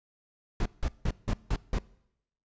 brown noise bursts, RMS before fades -27 dBFS, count 6, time 0.6-1.786 s, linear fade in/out 2 ms, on 56 ms, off 170 ms, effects noise-tail reverb RT60 0.8 s tail -22 dB re dry + resampled to 16000 Hz

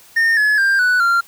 triangle tone with pitch steps, 1826 / 1703.7 / 1589.6 / 1483.2 / 1383.8 Hz, A#6 / G#6 / G6 / F#6 / F6, -36 / +44 / +24 / +4 / -16 cents, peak -10 dBFS, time 0.16-1.21 s, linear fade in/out 10 ms, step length 210 ms, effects white hiss -46 dBFS RMS until 1.27 s

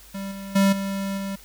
square tone with level steps, 196 Hz, G3, in tune, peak -30 / -34 / -16 / -26 / -28 dBFS, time 0.14-1.36 s, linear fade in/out 10 ms, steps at 0.31 / 0.55 / 0.72 / 1.17 s, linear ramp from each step 10 ms, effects added 50 Hz sine -50 dBFS peak until 1.44 s + white hiss -49 dBFS RMS until 1.44 s

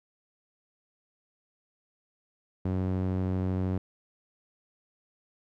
sawtooth tone with band-pass filter, 92.9 Hz, F#2, 7 cents sharp, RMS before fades -29 dBFS, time 2.65-3.78 s, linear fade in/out 5 ms, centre 200 Hz, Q 0.64, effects none

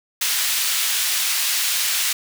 pink high-pass noise, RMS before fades -21 dBFS, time 0.21-2.13 s, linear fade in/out 5 ms, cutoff 2500 Hz, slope 12 dB/octave, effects none

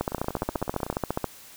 two click trains, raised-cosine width 1 ms, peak -11 / -19 dBFS, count 19 / 14, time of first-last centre 0.01-1.243 / 0.12-0.927 s, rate 14.6 / 16.1 Hz, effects white hiss -48 dBFS RMS until 1.56 s

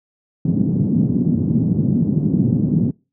white band-pass noise, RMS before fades -17 dBFS, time 0.45-2.91 s, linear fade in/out 5 ms, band 130 to 230 Hz, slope 24 dB/octave, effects noise-tail reverb RT60 0.3 s tail -25 dB re dry

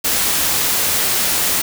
white noise, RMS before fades -17 dBFS, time 0.04-1.62 s, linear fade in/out 10 ms, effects none

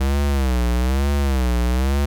square tone with vibrato, 65.41 Hz, C2, in tune, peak -17 dBFS, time 0-2.06 s, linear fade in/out 10 ms, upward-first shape sine, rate 1.1 Hz, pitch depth 150 cents each way, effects none

